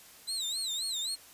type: tone with vibrato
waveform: 30% pulse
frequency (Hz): 3935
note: B7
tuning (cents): -7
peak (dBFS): -29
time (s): 0.27-1.16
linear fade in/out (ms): 20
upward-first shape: sine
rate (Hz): 3.8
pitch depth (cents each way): 160
effects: white hiss -54 dBFS RMS until 1.33 s + resampled to 32000 Hz